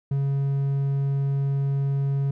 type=tone; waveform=triangle; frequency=138.59 Hz; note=C#3; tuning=in tune; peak=-19 dBFS; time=0.11-2.31 s; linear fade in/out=5 ms; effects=none